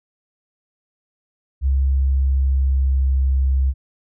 sine tone with pitch glide, 67.4 to 66.55 Hz, C#2 to C2, -48 to +30 cents, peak -14 dBFS, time 1.61-3.74 s, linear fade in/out 50 ms, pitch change -22 cents, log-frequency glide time 1.84-3.21 s, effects none

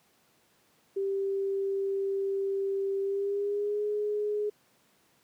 sine tone with pitch glide, 392 to 417.7 Hz, G4 to G#4, 0 to +10 cents, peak -27 dBFS, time 0.96-4.5 s, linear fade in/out 10 ms, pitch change +110 cents, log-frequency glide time 3.01-3.83 s, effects pink hiss -66 dBFS RMS until 5.23 s + high-pass 150 Hz 12 dB/octave

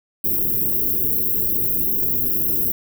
white band-stop noise, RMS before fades -20 dBFS, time 0.24-2.72 s, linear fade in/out 5 ms, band 450 to 13000 Hz, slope 48 dB/octave, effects none

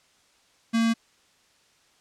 square tone with notch filter, 228 Hz, A#3, 38 cents flat, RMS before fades -22 dBFS, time 0.73-0.94 s, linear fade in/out 20 ms, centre 760 Hz, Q 1.6, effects white hiss -62 dBFS RMS until 2 s + low-pass 7000 Hz 12 dB/octave

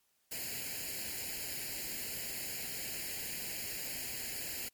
white noise with comb filter, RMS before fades -40 dBFS, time 0.31-4.69 s, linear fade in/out 10 ms, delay 0.42 ms, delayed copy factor +0.8, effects white hiss -75 dBFS RMS until 4.73 s + MP3 96 kbps

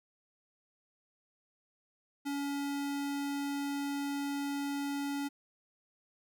square tone, 282.5 Hz, C#4, 33 cents sharp, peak -34 dBFS, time 2.25-5.29 s, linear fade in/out 20 ms, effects none

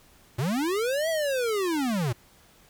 square linear two-way sweep, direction up then down, 109.3 to 664 to 109.3 Hz, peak -25 dBFS, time 0.38-2.13 s, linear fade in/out 10 ms, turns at 1.09 s, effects pink hiss -57 dBFS RMS until 2.69 s

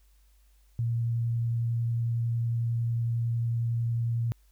sine tone with vibrato, 116.8 Hz, A#2, 4 cents sharp, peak -25 dBFS, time 0.79-4.32 s, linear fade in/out 0 ms, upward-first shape triangle, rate 11 Hz, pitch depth 10 cents each way, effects added 50 Hz sine -58 dBFS peak until 4.51 s + white hiss -70 dBFS RMS until 4.51 s

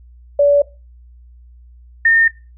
sine tone pair in turn, 574 / 1822.3 Hz, D5 / A#6, -40 / -40 cents, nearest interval octave + minor sixth, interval 2000 cents, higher second, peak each -8 dBFS, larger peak neither, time 0.39-0.62 / 2.05-2.28 s, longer neither, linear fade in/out 5 ms, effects noise-tail reverb RT60 0.3 s tail -21 dB re dry + added 60 Hz sine -40 dBFS peak until 2.57 s

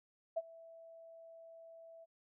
sine tone with ADSR envelope, 659.3 Hz, E5, in tune, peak -31 dBFS, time 0.36-2.06 s, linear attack 15 ms, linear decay 37 ms, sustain -22 dB, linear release 29 ms, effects none

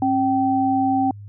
sine tone pair together, 269 / 773.3 Hz, C4 / G5, +48 / -24 cents, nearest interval octave + tritone, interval 1828 cents, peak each -19 dBFS, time 0.02-1.11 s, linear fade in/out 2 ms, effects added 102 Hz sine -35 dBFS peak until 1.28 s

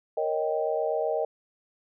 sine chord, Eb dominant seventh, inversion second, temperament equal, 466.2 / 554.4 / 622.3 / 784 Hz, Bb4 / Db5 / Eb5 / G5, 0 / 0 / 0 / 0 cents, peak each -29 / -33 / -28 / -33 dBFS, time 0.17-1.25 s, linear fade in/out 5 ms, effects none

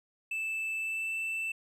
triangle tone with pitch glide, 2637 to 2657 Hz, E7 to E7, 0 to +13 cents, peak -30 dBFS, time 0.31-1.52 s, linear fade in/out 5 ms, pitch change +13 cents, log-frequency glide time 0.76-1.15 s, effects none

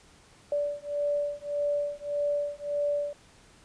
sine beating tone pair, 580 / 581.7 Hz, D5 / D5, -22 / -17 cents, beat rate 1.7 Hz, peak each -30 dBFS, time 0.52-3.13 s, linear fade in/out 2 ms, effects pink hiss -57 dBFS RMS until 3.64 s + resampled to 22050 Hz

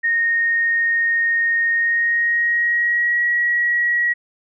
sine tone with pitch glide, 1853 to 1913.9 Hz, A#6 to A#6, -11 to +45 cents, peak -15 dBFS, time 0.03-4.14 s, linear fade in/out 20 ms, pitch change +56 cents, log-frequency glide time 1.72-3.24 s, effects none

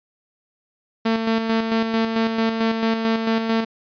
sawtooth tone with tremolo, 225.1 Hz, A3, 40 cents sharp, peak -13 dBFS, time 1.05-3.65 s, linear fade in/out 10 ms, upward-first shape square, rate 4.5 Hz, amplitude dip 45%, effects resampled to 11025 Hz

